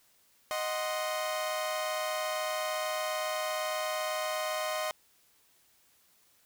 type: chord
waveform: sawtooth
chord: C diminished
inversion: first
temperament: equal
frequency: 622.3 / 740 / 1046.5 Hz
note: Eb5 / Gb5 / C6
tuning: 0 / 0 / 0 cents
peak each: -29 / -35 / -34 dBFS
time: 0.51-4.91 s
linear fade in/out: 0 ms
effects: white hiss -66 dBFS RMS until 6.45 s